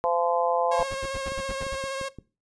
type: harmonic tone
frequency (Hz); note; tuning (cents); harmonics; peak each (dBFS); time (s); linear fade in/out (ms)
171.6; F3; -30; 3 / 4 / 5 / 6; -26 / -27 / -28 / -29; 0.04-0.83; 0
type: tone with vibrato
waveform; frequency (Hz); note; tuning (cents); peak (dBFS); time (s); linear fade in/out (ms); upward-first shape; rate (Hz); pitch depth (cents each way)
sawtooth; 540; C#5; -45; -25; 0.71-2.09; 10; sine; 15; 21
type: noise bursts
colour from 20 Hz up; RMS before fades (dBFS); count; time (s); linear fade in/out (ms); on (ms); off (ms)
brown; -34; 9; 0.79-1.759; 10; 41; 75
type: click train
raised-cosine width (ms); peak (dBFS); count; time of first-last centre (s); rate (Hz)
3; -26; 6; 1.32-2.187; 5.77
effects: noise-tail reverb RT60 0.3 s tail -18 dB re dry + resampled to 22050 Hz